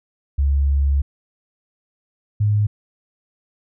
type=tone pair in turn; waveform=sine; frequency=69.8 / 104.58 Hz; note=C#2 / G#2; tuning=+13 / +13 cents; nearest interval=perfect fifth; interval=700 cents; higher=second; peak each=-14 dBFS; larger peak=neither; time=0.38-1.02 / 2.4-2.67 s; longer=first; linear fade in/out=10 ms; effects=none